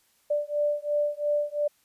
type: beating tone pair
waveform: sine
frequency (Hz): 587.3 / 590.2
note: D5 / D5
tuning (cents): 0 / +8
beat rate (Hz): 2.9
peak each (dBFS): -27 / -27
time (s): 0.3-1.68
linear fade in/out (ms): 10
effects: white hiss -66 dBFS RMS until 1.84 s + resampled to 32000 Hz